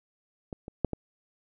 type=clicks; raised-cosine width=2 ms; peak=-23 / -26 / -10 / -18 dBFS; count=4; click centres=0.528 / 0.681 / 0.847 / 0.933 s; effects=none